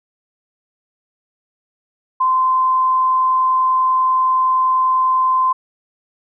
sine tone with frequency modulation, 1035 Hz, C6, 19 cents flat, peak -12 dBFS, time 2.2-5.53 s, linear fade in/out 10 ms, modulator 30.4 Hz, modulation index 0.22, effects none

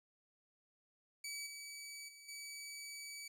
15% pulse tone with level steps, 2286 Hz, D7, 47 cents flat, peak -36 / -41 / -49 / -40 dBFS, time 1.24-3.28 s, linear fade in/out 5 ms, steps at 1.46 / 2.08 / 2.28 s, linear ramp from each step 10 ms, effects none

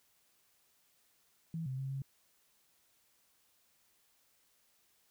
sine tone with pitch steps, 163.6 / 130.9 / 134.5 / 135.8 Hz, E3 / C3 / C3 / C#3, -13 / +1 / +48 / -35 cents, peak -36 dBFS, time 1.54-2.02 s, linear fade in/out 2 ms, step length 120 ms, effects white hiss -72 dBFS RMS until 5.1 s

